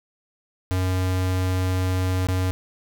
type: tone with dropouts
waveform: square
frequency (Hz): 92.5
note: F#2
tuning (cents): 0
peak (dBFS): -21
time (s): 0.71-2.51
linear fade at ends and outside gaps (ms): 0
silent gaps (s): 2.27-2.286
effects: none